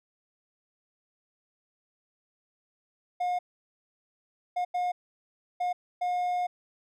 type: tone bursts at uneven times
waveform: triangle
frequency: 717 Hz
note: F5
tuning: 45 cents sharp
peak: -24 dBFS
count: 5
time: 3.2-3.39 / 4.56-4.65 / 4.74-4.92 / 5.6-5.73 / 6.01-6.47 s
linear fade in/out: 10 ms
effects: none